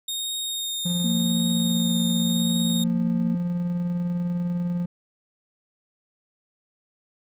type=tone with vibrato; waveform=sawtooth; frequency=3696 Hz; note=A#7; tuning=16 cents flat; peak=-24 dBFS; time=0.08-2.84 s; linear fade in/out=5 ms; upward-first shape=triangle; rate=0.9 Hz; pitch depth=16 cents each way
type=tone with tremolo; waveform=triangle; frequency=175 Hz; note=F3; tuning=4 cents sharp; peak=-20 dBFS; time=0.85-4.86 s; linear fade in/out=10 ms; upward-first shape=square; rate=20 Hz; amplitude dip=25%
type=tone; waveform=sine; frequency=230.3 Hz; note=A#3; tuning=21 cents flat; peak=-23 dBFS; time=1.04-3.35 s; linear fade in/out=5 ms
effects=none